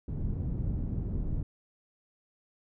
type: low-pass noise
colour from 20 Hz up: pink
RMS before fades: -32 dBFS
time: 0.08-1.43 s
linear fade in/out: 5 ms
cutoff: 180 Hz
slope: 12 dB/octave
effects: none